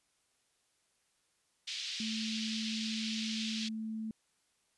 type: band-pass noise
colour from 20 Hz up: pink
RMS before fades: -40 dBFS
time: 1.67-3.69 s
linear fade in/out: 10 ms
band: 2800 to 5200 Hz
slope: 24 dB/octave
type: tone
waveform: sine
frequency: 220 Hz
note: A3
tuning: in tune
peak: -36 dBFS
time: 2-4.11 s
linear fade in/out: 2 ms
effects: white hiss -75 dBFS RMS until 4.77 s + resampled to 24000 Hz